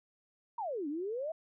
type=exponential two-way sweep; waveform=sine; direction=down then up; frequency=980 to 278.1 to 664 Hz; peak=-34 dBFS; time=0.58-1.32 s; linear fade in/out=5 ms; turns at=0.88 s; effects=none